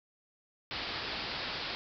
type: low-pass noise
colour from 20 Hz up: white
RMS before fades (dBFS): -38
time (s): 0.71-1.75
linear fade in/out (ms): 0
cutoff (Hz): 5000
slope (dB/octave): 96
effects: none